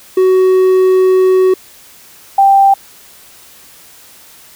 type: tone pair in turn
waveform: triangle / sine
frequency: 373.6 / 787.5 Hz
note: F#4 / G5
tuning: +17 / +8 cents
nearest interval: octave + minor second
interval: 1291 cents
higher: second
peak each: -4 dBFS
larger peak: neither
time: 0.17-1.54 / 2.38-2.74 s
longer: first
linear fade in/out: 5 ms
effects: white hiss -40 dBFS RMS until 4.55 s